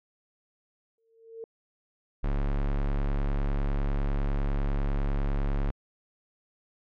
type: tone with exponential growth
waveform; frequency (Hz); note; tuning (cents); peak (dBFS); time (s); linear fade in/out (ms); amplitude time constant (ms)
sine; 453.1; A#4; -49; -34; 0.98-1.44; 1; 99
type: tone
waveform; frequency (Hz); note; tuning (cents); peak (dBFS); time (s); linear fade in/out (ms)
square; 34.99; C#1; +17; -25; 2.23-5.71; 10
effects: low-pass 2000 Hz 12 dB/octave + MP3 64 kbps